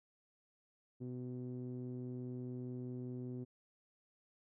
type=tone with low-pass filter; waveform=sawtooth; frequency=124.9 Hz; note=B2; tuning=20 cents sharp; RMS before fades=-44 dBFS; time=1-3.45 s; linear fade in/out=20 ms; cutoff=320 Hz; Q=3.4; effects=none